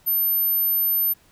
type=tone; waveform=sine; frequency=13050 Hz; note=G#9; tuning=32 cents flat; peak=-18 dBFS; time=0.06-1.14 s; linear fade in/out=20 ms; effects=pink hiss -57 dBFS RMS until 1.31 s